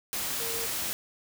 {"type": "tone in noise", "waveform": "sine", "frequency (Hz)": 460, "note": "A#4", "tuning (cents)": -23, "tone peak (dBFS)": -38, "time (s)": [0.4, 0.66], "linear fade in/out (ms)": 0, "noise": "white", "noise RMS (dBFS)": -32, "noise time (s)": [0.13, 0.93], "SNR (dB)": -9, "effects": []}